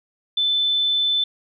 sine tone, 3520 Hz, A7, in tune, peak -17 dBFS, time 0.37-1.24 s, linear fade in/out 5 ms, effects none

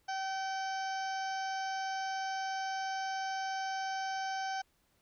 harmonic tone, 769 Hz, G5, 33 cents flat, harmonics 1 / 2 / 3 / 4 / 5 / 6 / 7 / 8, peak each -35 / -41 / -51 / -50 / -58 / -52 / -49 / -51 dBFS, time 0.08-4.62 s, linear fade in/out 10 ms, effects pink hiss -73 dBFS RMS until 5.01 s

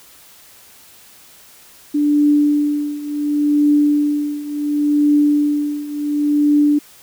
sine tone with tremolo, 293.7 Hz, D4, in tune, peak -9 dBFS, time 1.94-6.79 s, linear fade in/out 10 ms, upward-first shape triangle, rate 0.7 Hz, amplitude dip 85%, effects white hiss -45 dBFS RMS until 7.02 s

